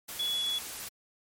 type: tone in noise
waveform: sine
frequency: 3390 Hz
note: G#7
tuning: 35 cents sharp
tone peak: -28 dBFS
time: 0.19-0.59 s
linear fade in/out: 10 ms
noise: white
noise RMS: -40 dBFS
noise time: 0.08-0.89 s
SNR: +9 dB
effects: MP3 64 kbps